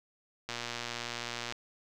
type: click train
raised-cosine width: 0.2 ms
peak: -19 dBFS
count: 124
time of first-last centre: 0.49-1.524 s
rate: 119 Hz
effects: none